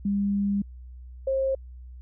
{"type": "tone pair in turn", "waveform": "sine", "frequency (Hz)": [200.8, 534.7], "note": ["G3", "C5"], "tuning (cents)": [42, 37], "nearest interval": "octave + perfect fourth", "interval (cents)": 1695, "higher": "second", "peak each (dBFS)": -22, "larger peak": "neither", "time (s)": [[0.05, 0.62], [1.27, 1.55]], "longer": "first", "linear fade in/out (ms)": 5, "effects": ["added 62 Hz sine -40 dBFS peak until 2.01 s"]}